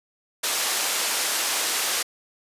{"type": "band-pass noise", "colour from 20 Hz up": "white", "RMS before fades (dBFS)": -25, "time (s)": [0.43, 2.03], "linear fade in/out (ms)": 10, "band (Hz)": [420, 9500], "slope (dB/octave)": 12, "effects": ["resampled to 32000 Hz"]}